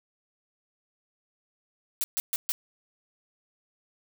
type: noise bursts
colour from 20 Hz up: blue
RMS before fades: -28 dBFS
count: 4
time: 2.01-2.52 s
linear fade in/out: 0 ms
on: 30 ms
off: 130 ms
effects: none